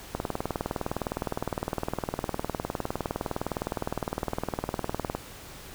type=click train; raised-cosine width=1 ms; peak=-14 dBFS; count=99; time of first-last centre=0.15-5.15 s; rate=19.6 Hz; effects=pink hiss -45 dBFS RMS until 5.74 s